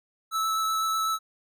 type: tone with vibrato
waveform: square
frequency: 1309 Hz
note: E6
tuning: 13 cents flat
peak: -25 dBFS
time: 0.31-1.19 s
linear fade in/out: 50 ms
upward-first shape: sine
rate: 8 Hz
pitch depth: 8 cents each way
effects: none